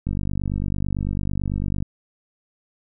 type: click train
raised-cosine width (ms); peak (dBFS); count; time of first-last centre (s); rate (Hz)
5; -13; 87; 0.07-1.825; 49
effects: none